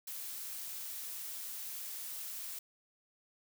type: noise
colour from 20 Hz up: blue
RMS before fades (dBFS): -43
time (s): 0.07-2.59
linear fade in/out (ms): 5
effects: none

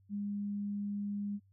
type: tone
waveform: sine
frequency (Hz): 203.6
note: G#3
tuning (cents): -34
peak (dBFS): -34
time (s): 0.09-1.4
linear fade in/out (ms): 50
effects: added 97 Hz sine -63 dBFS peak until 1.52 s

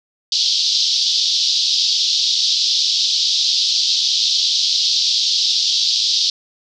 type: band-pass noise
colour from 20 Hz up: white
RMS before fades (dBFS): -17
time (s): 0.32-6.3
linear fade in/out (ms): 2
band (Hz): 3400 to 5300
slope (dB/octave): 48
effects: none

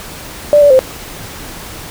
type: tone with pitch steps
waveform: sine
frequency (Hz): 588 / 577 / 521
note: D5 / D5 / C5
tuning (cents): +2 / -31 / -7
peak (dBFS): -3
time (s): 0.53-0.791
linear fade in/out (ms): 0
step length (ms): 87
effects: pink hiss -29 dBFS RMS until 1.9 s

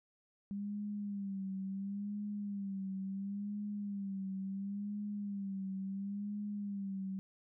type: tone with vibrato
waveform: sine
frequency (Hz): 199.1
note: G3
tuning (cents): +27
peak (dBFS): -37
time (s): 0.51-7.19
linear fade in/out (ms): 0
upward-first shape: sine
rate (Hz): 0.72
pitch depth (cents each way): 67
effects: none

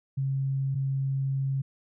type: tone pair in turn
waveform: sine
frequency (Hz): 135.6 / 135.6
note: C#3 / C#3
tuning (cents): -38 / -38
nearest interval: unison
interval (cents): 0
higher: neither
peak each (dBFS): -25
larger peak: neither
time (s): 0.17-0.75 / 0.75-1.62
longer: second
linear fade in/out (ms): 10
effects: none

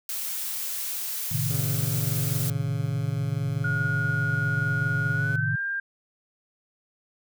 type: noise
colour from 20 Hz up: blue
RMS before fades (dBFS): -31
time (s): 0.09-2.5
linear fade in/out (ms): 2
type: chord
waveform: sine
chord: A diminished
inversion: none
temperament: equal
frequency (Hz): 110 / 130.81 / 155.56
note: A2 / C3 / Eb3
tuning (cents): 0 / 0 / 0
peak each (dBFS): -29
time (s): 1.31-5.56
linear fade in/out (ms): 10
type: tone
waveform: 15% pulse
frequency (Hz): 138.8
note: C#3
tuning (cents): +3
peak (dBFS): -31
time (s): 1.5-5.36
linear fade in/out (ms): 2
type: tone with pitch glide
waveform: sine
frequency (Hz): 1440 to 1597.8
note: F#6 to G6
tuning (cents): -47 to +33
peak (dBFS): -26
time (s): 3.64-5.8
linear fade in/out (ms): 5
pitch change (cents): +180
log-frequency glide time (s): 5.12-5.58
effects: none

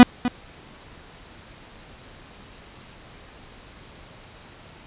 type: tone with echo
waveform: 45% pulse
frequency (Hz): 246.5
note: B3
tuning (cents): -3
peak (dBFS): -4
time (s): 0-0.03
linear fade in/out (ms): 0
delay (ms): 250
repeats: 1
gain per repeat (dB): -15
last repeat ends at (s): 0.28
effects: pink hiss -46 dBFS RMS until 4.86 s + resampled to 8000 Hz

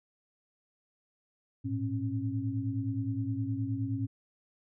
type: tone cluster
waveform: sine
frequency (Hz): 106.1 / 115.7 / 271.9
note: G#2 / A#2 / C#4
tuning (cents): +38 / -13 / -33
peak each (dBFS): -34 / -35 / -34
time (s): 1.64-4.07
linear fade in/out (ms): 20
effects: none

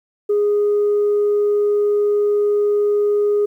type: tone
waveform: sine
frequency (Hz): 413.2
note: G#4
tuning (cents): -9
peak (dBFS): -12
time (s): 0.29-3.46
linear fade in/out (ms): 10
effects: tanh soft clip ceiling -11 dBFS + 9-bit

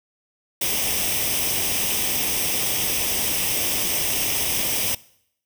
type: noise with comb filter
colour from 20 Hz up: white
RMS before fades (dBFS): -23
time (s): 0.61-4.95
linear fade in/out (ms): 5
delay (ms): 0.35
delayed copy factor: +0.65
effects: noise-tail reverb RT60 0.7 s tail -21 dB re dry

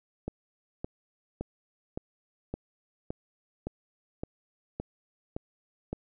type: click train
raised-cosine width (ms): 2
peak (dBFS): -20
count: 11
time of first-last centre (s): 0.28-5.93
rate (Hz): 1.77
effects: none

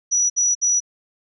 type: tone bursts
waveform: sine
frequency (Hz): 5870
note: F#8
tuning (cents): -15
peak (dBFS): -15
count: 3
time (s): 0.11-0.804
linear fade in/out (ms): 20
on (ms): 190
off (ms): 62
effects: none

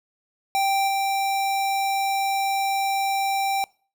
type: tone with level steps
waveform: square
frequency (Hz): 784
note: G5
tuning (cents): 0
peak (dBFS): -20 / -22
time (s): 0.55-3.64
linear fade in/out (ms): 0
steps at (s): 0.87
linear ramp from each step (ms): 20
effects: noise-tail reverb RT60 0.4 s tail -24 dB re dry

